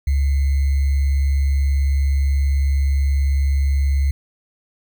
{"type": "tone with sample-and-hold", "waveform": "sine", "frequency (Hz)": 69.3, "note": "C#2", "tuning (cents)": 0, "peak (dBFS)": -14, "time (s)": [0.07, 4.11], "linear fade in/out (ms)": 5, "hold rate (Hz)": 2100, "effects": []}